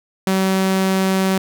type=tone; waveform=sawtooth; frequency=190.4 Hz; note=F#3; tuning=50 cents sharp; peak=-11 dBFS; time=0.27-1.38 s; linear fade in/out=2 ms; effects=none